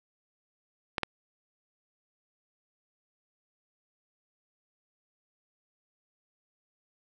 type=clicks; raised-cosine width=0.3 ms; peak=-12 dBFS; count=2; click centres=0.982 / 1.033 s; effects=none